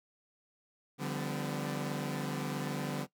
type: chord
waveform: sawtooth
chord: G dominant seventh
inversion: second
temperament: equal with one note detuned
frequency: 146.83 / 174.61 / 196 / 252.6 Hz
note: D3 / F3 / G3 / B3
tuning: 0 / 0 / 0 / +39 cents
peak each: -33 / -39 / -37 / -36 dBFS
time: 0.98-3.07 s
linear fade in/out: 50 ms
effects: noise-tail reverb RT60 0.1 s tail -17 dB re dry